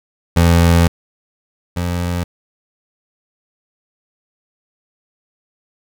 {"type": "tone pair in turn", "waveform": "25% pulse", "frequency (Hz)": [84.9, 87.64], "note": ["F2", "F2"], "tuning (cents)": [-48, 7], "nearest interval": "minor second", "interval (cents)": 55, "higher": "second", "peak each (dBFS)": [-5, -14], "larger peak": "first", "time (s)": [[0.36, 0.88], [1.76, 2.24]], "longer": "first", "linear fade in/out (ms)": 10, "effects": []}